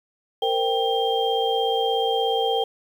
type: tone cluster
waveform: sine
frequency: 458.2 / 515 / 786 / 3194 Hz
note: A#4 / C5 / G5 / G7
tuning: -30 / -28 / +4 / +32 cents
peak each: -23 / -29 / -24 / -27 dBFS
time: 0.42-2.64 s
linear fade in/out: 5 ms
effects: 8-bit